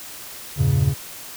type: chord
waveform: triangle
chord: E diminished seventh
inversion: none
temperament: equal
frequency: 82.41 / 98 / 116.54 / 138.59 Hz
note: E2 / G2 / Bb2 / Db3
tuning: 0 / 0 / 0 / 0 cents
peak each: -22 / -21 / -21 / -16 dBFS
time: 0.56-0.95 s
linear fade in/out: 50 ms
effects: white hiss -37 dBFS RMS until 1.36 s